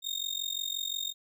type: tone with amplitude modulation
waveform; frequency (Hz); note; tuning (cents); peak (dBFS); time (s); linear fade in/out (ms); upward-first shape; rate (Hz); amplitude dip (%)
35% pulse; 3690; A#7; -18; -26; 0.02-1.14; 50; sine; 45.7; 90
effects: none